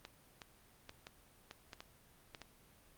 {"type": "clicks", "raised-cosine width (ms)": 0.2, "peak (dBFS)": -30, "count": 9, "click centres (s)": [0.051, 0.418, 0.894, 1.069, 1.511, 1.732, 1.805, 2.348, 2.417], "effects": ["pink hiss -65 dBFS RMS until 2.97 s", "Opus 32 kbps"]}